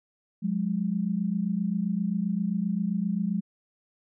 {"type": "tone pair together", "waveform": "sine", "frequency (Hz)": [180, 207.6], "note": ["F#3", "G#3"], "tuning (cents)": [-47, 0], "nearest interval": "major second", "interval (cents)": 247, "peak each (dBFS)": [-28, -27], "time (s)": [0.42, 3.41], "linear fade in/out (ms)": 20, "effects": []}